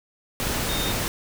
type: tone in noise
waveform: sine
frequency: 3680 Hz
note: A#7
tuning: 23 cents flat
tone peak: -30 dBFS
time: 0.69-0.92 s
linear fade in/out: 0 ms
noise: pink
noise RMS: -26 dBFS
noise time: 0.4-1.08 s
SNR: -7 dB
effects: none